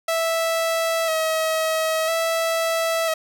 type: tone with vibrato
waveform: sawtooth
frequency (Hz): 648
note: E5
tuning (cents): -30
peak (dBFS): -16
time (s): 0.08-3.14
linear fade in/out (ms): 5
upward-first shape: square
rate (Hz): 0.5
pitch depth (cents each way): 25
effects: none